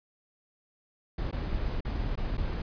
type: noise with dropouts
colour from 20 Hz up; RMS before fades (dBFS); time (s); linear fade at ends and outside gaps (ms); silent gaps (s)
brown; -31; 1.18-2.62; 5; 1.313-1.326 / 1.807-1.849 / 2.156-2.174 / 2.371-2.378
effects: resampled to 11025 Hz